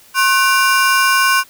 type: ring-modulated tone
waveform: 35% pulse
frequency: 1289 Hz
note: E6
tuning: 39 cents flat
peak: -6 dBFS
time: 0.14-1.44 s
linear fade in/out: 50 ms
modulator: 215 Hz
effects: white hiss -46 dBFS RMS until 1.49 s